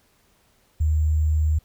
sine tone with sample-and-hold, 77.3 Hz, D#2, 11 cents flat, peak -17 dBFS, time 0.8-1.59 s, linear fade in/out 10 ms, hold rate 7350 Hz, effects pink hiss -62 dBFS RMS until 1.64 s

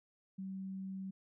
sine tone, 191.3 Hz, G3, 42 cents flat, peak -40 dBFS, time 0.38-1.11 s, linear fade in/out 10 ms, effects none

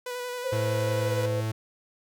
sawtooth tone with vibrato, 493.9 Hz, B4, in tune, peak -28 dBFS, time 0.06-1.26 s, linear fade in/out 5 ms, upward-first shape square, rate 11 Hz, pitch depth 16 cents each way
sine tone with pitch glide, 525 to 509.5 Hz, C5 to C5, +6 to -46 cents, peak -28 dBFS, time 0.44-1.41 s, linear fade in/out 10 ms, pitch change -52 cents, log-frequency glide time 0.93-1.13 s
45% pulse tone, 110 Hz, A2, in tune, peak -27 dBFS, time 0.52-1.52 s, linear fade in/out 10 ms
effects none

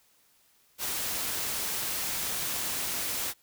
white noise, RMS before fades -32 dBFS, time 0.78-3.34 s, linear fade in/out 50 ms, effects white hiss -65 dBFS RMS until 3.42 s

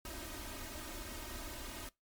pink noise with comb filter, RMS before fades -45 dBFS, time 0.05-1.89 s, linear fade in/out 2 ms, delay 3.2 ms, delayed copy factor +0.95, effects noise-tail reverb RT60 0.2 s tail -23 dB re dry + MP3 96 kbps

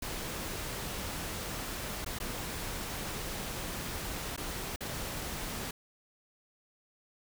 pink noise with dropouts, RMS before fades -38 dBFS, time 0.02-5.71 s, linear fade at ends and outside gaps 5 ms, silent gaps 2.047-2.061 / 2.188-2.2 / 4.364-4.376 / 4.761-4.806 s, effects none

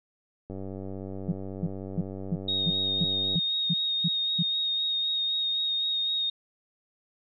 click train, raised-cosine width 2 ms, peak -25 dBFS, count 276, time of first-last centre 0.5-3.356 s, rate 96.3 Hz
sine tone bursts, 170.5 Hz, F3, 41 cents flat, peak -23 dBFS, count 10, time 1.28-4.43 s, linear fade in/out 10 ms, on 45 ms, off 300 ms
sine tone with vibrato, 3729 Hz, A#7, in tune, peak -25 dBFS, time 2.48-6.3 s, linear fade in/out 5 ms, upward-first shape sine, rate 3.9 Hz, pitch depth 17 cents each way
effects none

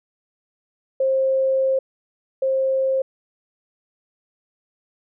sine tone pair in turn, 531 / 531 Hz, C5 / C5, +25 / +25 cents, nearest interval unison, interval 0 cents, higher neither, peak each -16 / -17 dBFS, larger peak first, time 1-1.79 / 2.42-3.02 s, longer first, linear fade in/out 5 ms, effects none

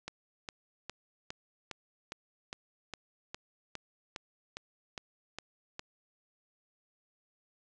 click train, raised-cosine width 0.2 ms, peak -22 dBFS, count 15, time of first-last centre 0.08-5.794 s, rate 2.45 Hz, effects resampled to 22050 Hz

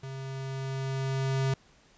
square tone with level ramp, 134.1 Hz, C3, 43 cents sharp, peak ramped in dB -38 to -25 dBFS, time 0.03-1.54 s, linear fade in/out 5 ms, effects pink hiss -61 dBFS RMS until 1.97 s + resampled to 16000 Hz

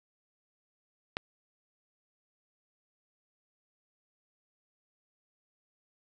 click, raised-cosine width 0.3 ms, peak -15 dBFS, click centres 1.169 s, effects none

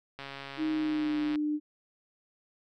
click train, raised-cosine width 0.3 ms, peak -25 dBFS, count 162, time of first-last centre 0.19-1.357 s, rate 138 Hz
sine tone with pitch glide, 312 to 300 Hz, D#4 to D4, +5 to +37 cents, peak -27 dBFS, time 0.57-1.6 s, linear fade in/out 50 ms, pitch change -68 cents, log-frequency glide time 0.69-1.18 s
effects none

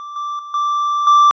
triangle tone with level steps, 1173 Hz, D6, 2 cents flat, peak -26 / -19 / -27 / -13 / -5 dBFS, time 0-1.31 s, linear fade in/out 0 ms, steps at 0.16 / 0.39 / 0.54 / 1.07 s, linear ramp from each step 2 ms, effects resampled to 16000 Hz

